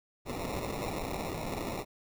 blue noise with sample-and-hold, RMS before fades -36 dBFS, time 0.25-1.85 s, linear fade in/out 50 ms, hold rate 1575 Hz, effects none

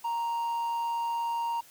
triangle tone with amplitude modulation, 932.3 Hz, A#5, in tune, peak -25 dBFS, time 0.04-1.61 s, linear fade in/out 10 ms, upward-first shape sine, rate 157 Hz, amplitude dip 25%, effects white hiss -55 dBFS RMS until 1.7 s

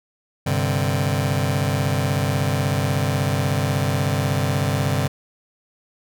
sawtooth chord, G suspended fourth, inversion none, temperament just, 98 / 130.67 / 147 Hz, G2 / C3 / D3, 0 / -2 / +2 cents, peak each -19 dBFS, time 0.46-5.08 s, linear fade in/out 10 ms, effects none

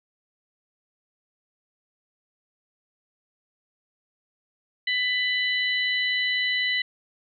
harmonic tone, 996 Hz, B5, 14 cents sharp, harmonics 2 / 3 / 4, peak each -24 / -28 / -30 dBFS, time 4.87-6.82 s, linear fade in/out 5 ms, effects none

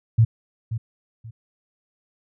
sine tone with echo, 113.3 Hz, A#2, 49 cents flat, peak -11 dBFS, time 0.18-0.25 s, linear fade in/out 10 ms, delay 530 ms, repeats 2, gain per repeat -12 dB, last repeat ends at 1.31 s, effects none

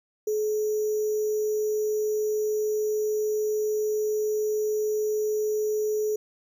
sine tone with sample-and-hold, 426.6 Hz, G#4, 46 cents sharp, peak -23 dBFS, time 0.27-6.16 s, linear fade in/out 5 ms, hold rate 6300 Hz, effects none

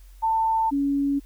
sine tone pair in turn, 893 / 280.6 Hz, A5 / C#4, +25 / +21 cents, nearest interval octave + minor sixth, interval 2004 cents, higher first, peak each -19 / -20 dBFS, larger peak first, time 0.22-0.71 / 0.71-1.2 s, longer neither, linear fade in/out 20 ms, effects added 45 Hz sine -44 dBFS peak until 1.25 s + white hiss -60 dBFS RMS until 1.25 s

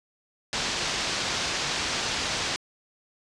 white low-pass noise, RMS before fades -29 dBFS, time 0.53-2.56 s, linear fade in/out 0 ms, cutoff 5900 Hz, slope 24 dB/octave, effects resampled to 22050 Hz

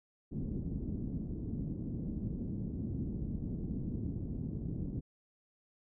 white low-pass noise, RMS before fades -38 dBFS, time 0.31-5.01 s, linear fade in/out 20 ms, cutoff 260 Hz, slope 24 dB/octave, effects none

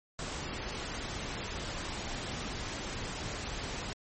pink noise, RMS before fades -38 dBFS, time 0.19-3.93 s, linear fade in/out 0 ms, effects MP3 32 kbps

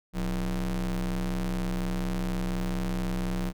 square ring-modulated tone, 74.9 Hz, D2, 35 cents sharp, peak -25 dBFS, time 0.13-3.53 s, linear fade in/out 50 ms, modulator 107 Hz, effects none

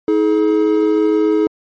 triangle tone pair together, 318.5 / 425.1 Hz, D#4 / G#4, +41 / +40 cents, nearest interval perfect fourth, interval 499 cents, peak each -12 dBFS, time 0.08-1.47 s, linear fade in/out 2 ms, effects MP3 32 kbps

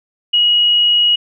sine tone, 2900 Hz, F#7, 35 cents flat, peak -9 dBFS, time 0.33-1.16 s, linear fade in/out 10 ms, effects none

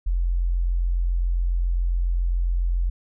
sine tone, 43.65 Hz, F1, in tune, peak -19 dBFS, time 0.06-2.9 s, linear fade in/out 10 ms, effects none

